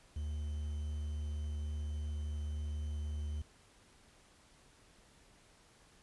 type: tone with quantisation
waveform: triangle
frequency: 74.7 Hz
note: D2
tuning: 30 cents sharp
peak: -34 dBFS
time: 0.16-3.42 s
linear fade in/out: 5 ms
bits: 10
effects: pink hiss -64 dBFS RMS until 6.02 s + resampled to 24000 Hz